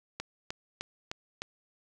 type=click train; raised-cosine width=0.2 ms; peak=-18 dBFS; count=5; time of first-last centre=0.2-1.42 s; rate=3.28 Hz; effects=none